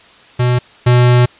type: tone pair in turn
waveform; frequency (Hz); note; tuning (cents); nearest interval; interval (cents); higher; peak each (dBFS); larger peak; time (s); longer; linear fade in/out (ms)
square; 123.47 / 122.95; B2 / B2; 0 / -7; unison; 7; first; -11 / -7; second; 0.39-0.59 / 0.86-1.26; second; 10
effects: white hiss -43 dBFS RMS until 1.39 s + resampled to 8000 Hz